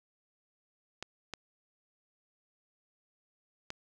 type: clicks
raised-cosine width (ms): 0.2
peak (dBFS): -21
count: 3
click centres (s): 1.026 / 1.337 / 3.704
effects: none